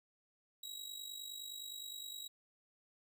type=tone with amplitude modulation; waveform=sawtooth; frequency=3855 Hz; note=B7; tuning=43 cents flat; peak=-39 dBFS; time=0.63-2.28 s; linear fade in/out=5 ms; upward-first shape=sine; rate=49.7 Hz; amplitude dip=65%; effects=none